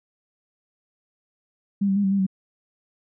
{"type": "tone with pitch steps", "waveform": "sine", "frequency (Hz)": [199.7, 193.9, 203, 192.6, 198.1, 190.1], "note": ["G3", "G3", "G#3", "G3", "G3", "F#3"], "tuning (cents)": [32, -19, -39, -30, 18, 47], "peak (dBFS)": -18, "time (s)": [1.81, 2.266], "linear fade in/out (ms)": 10, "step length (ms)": 76, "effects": []}